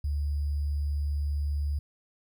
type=tone with sample-and-hold; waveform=sine; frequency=72.5 Hz; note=D2; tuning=22 cents flat; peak=-26 dBFS; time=0.04-1.79 s; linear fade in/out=5 ms; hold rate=4900 Hz; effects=none